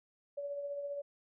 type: tone with tremolo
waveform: sine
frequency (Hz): 570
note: C#5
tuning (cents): +48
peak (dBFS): -35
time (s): 0.37-1.02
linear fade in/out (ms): 10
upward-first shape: triangle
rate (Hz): 15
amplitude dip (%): 45
effects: none